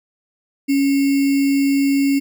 sine tone with sample-and-hold, 277.2 Hz, C#4, in tune, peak -13 dBFS, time 0.68-2.2 s, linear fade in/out 20 ms, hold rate 2450 Hz, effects none

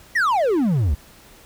triangle exponential sweep, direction down, 2003 to 62.9 Hz, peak -14 dBFS, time 0.15-0.95 s, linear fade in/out 10 ms, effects pink hiss -48 dBFS RMS until 1.45 s

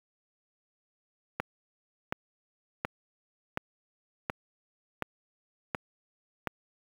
click train, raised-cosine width 0.5 ms, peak -14 dBFS, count 8, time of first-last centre 1.4-6.472 s, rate 1.38 Hz, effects high-pass 60 Hz 12 dB/octave + 7-bit

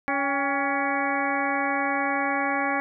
harmonic tone with a mistuned harmonic, 280.6 Hz, C#4, 21 cents sharp, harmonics 1 / 2 / 3 / 4 / 5 / 6 / 7 / 8, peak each -30 / -32 / -28 / -31 / -34 / -31 / -33 / -32 dBFS, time 0.08-2.8 s, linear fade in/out 0 ms, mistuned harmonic 3, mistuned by -69 cents, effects none

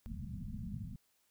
white low-pass noise, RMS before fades -43 dBFS, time 0.06-0.96 s, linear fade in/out 0 ms, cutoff 230 Hz, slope 96 dB/octave, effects white hiss -75 dBFS RMS until 1.3 s

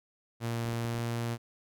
sawtooth tone with pitch glide, 116.54 to 117.42 Hz, A#2 to A#2, 0 to +13 cents, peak -27 dBFS, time 0.4-1.38 s, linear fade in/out 50 ms, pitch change +13 cents, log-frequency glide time 0.75-0.99 s
clicks, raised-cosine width 3 ms, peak -33 dBFS, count 6, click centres 0.654 / 0.687 / 0.732 / 0.85 / 0.946 / 0.988 s
effects none

